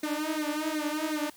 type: tone with flanger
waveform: sawtooth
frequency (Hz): 305.6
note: D#4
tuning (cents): -31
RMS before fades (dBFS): -31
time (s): 0.03-1.3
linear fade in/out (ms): 5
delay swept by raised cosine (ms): 0.47 to 5.87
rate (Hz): 2.7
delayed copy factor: +1
effects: white hiss -55 dBFS RMS until 1.36 s